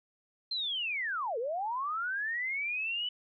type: linear two-way sweep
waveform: sine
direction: down then up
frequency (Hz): 4186 to 434.6 to 2995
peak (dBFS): -31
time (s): 0.51-3.09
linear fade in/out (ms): 5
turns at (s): 1.38
effects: none